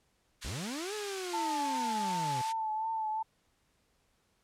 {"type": "band-pass noise", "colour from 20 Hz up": "white", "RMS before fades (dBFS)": -44, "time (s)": [0.41, 2.53], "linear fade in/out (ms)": 20, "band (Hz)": [1300, 6900], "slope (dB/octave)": 12}
{"type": "linear two-way sweep", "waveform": "40% pulse", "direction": "up then down", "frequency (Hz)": [41.2, 429.7, 120.8], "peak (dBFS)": -36, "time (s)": [0.44, 2.42], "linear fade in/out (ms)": 10, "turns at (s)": 0.94}
{"type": "tone with vibrato", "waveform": "sine", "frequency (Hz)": 880, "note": "A5", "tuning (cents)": 0, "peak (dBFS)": -31, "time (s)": [1.33, 3.23], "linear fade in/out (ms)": 10, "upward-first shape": "triangle", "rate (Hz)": 2.7, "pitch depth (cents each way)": 45}
{"effects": ["pink hiss -73 dBFS RMS until 4.43 s", "low-pass 11000 Hz 12 dB/octave"]}